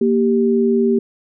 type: tone pair together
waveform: sine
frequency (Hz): 233.1 / 392.5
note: A#3 / G4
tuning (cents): 0 / +2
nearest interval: major sixth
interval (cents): 902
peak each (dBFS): -15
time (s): 0.01-0.99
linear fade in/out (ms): 5
effects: none